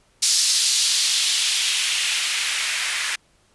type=noise with band-pass filter sweep; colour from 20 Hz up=blue; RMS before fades=-21 dBFS; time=0.22-3.16 s; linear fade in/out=10 ms; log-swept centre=5100 to 1800 Hz; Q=1.6; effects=pink hiss -60 dBFS RMS until 3.54 s + resampled to 24000 Hz